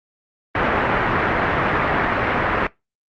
white low-pass noise, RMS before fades -19 dBFS, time 0.55-2.67 s, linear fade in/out 2 ms, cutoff 1900 Hz, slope 24 dB/octave, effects noise-tail reverb RT60 0.2 s tail -23 dB re dry + Opus 32 kbps

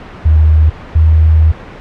sine tone pair in turn, 77.78 / 79.23 Hz, D#2 / D#2, 0 / +32 cents, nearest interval unison, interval 32 cents, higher second, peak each -4 dBFS, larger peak neither, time 0.25-0.7 / 0.95-1.52 s, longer second, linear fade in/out 10 ms, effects pink hiss -30 dBFS RMS until 1.8 s + low-pass 2000 Hz 12 dB/octave

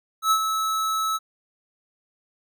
square tone with ADSR envelope, 1300 Hz, E6, 24 cents flat, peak -16 dBFS, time 0.22-1.19 s, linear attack 92 ms, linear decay 71 ms, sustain -7 dB, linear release 34 ms, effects none

